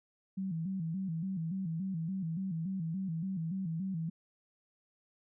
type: tone with vibrato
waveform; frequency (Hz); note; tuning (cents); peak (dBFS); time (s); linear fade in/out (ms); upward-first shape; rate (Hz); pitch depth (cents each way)
sine; 176.4; F3; +18; -33; 0.37-4.1; 10; square; 3.5; 140
effects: none